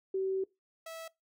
sine / sawtooth tone pair in turn, 382.4 / 652.5 Hz, G4 / E5, -43 / -18 cents, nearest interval major sixth, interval 925 cents, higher second, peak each -29 / -38 dBFS, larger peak first, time 0.14-0.44 / 0.86-1.08 s, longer first, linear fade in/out 5 ms, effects noise-tail reverb RT60 0.2 s tail -21 dB re dry

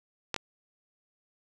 clicks, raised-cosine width 0.2 ms, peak -12 / -15 dBFS, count 2, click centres 0.343 / 0.363 s, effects none

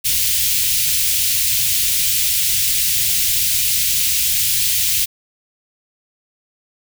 white band-stop noise, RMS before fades -17 dBFS, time 0.04-5.06 s, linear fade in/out 20 ms, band 140 to 2400 Hz, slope 24 dB/octave, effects none

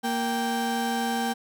35% pulse tone pair together, 233.1 / 784 Hz, A#3 / G5, 0 / 0 cents, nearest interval octave + major sixth, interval 2100 cents, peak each -26 dBFS, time 0.03-1.34 s, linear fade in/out 20 ms, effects none

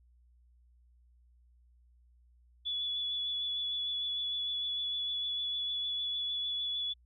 sine tone with vibrato, 3421 Hz, A7, 49 cents flat, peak -32 dBFS, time 2.65-6.94 s, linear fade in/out 20 ms, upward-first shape sine, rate 6.6 Hz, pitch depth 14 cents each way, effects added 60 Hz sine -61 dBFS peak until 7.05 s

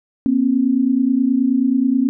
sine tone pair together, 240.1 / 269.5 Hz, B3 / C#4, -49 / -49 cents, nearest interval major second, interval 200 cents, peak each -17 / -15 dBFS, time 0.26-2.09 s, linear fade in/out 0 ms, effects none

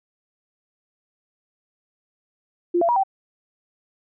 sine tone with pitch steps, 348.4 / 679 / 957 / 776 Hz, F4 / F5 / A#5 / G5, -4 / -49 / +45 / -18 cents, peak -16 dBFS, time 2.74-3.036 s, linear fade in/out 10 ms, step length 74 ms, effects none

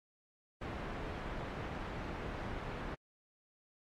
pink low-pass noise, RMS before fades -42 dBFS, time 0.61-2.95 s, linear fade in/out 10 ms, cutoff 1800 Hz, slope 12 dB/octave, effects AAC 48 kbps

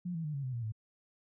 sine tone with pitch steps, 177.5 / 163.71 / 150.99 / 139.26 / 128.45 / 118.47 / 109.26 Hz, F3 / E3 / D3 / C#3 / C3 / A#2 / A2, +28 / -12 / +48 / +8 / -32 / +28 / -12 cents, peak -34 dBFS, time 0.05-0.722 s, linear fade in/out 10 ms, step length 96 ms, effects none

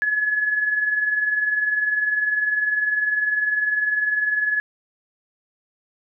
sine tone with tremolo, 1700 Hz, G#6, 40 cents sharp, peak -16 dBFS, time 0.02-4.6 s, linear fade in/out 0 ms, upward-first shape sine, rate 20 Hz, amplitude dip 55%, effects none

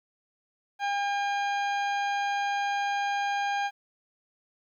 harmonic tone, 806 Hz, G5, 48 cents sharp, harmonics 1 / 2 / 3 / 4 / 5 / 6 / 8, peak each -27 / -33 / -38 / -42 / -47 / -50 / -49 dBFS, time 0.79-3.71 s, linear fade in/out 50 ms, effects 11-bit

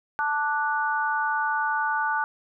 sine chord, D major, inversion second, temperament equal with one note detuned, 880 / 1174.7 / 1474.9 Hz, A5 / D6 / F#6, 0 / 0 / -6 cents, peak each -26 / -30 / -26 dBFS, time 0.19-2.24 s, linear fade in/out 0 ms, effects none

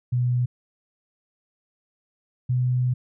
sine tone pair in turn, 123.47 / 125.48 Hz, B2 / B2, 0 / +28 cents, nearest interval unison, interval 28 cents, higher second, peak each -19 dBFS, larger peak neither, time 0.12-0.46 / 2.49-2.94 s, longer second, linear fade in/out 10 ms, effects none

